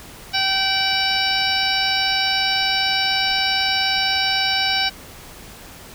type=harmonic tone with a mistuned harmonic; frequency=772 Hz; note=G5; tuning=27 cents flat; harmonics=1 / 2 / 3 / 4 / 5 / 6 / 7; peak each=-25 / -25 / -25 / -25 / -25 / -25 / -25 dBFS; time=0.33-4.9 s; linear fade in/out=20 ms; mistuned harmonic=4; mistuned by=-73 cents; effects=pink hiss -40 dBFS RMS until 5.94 s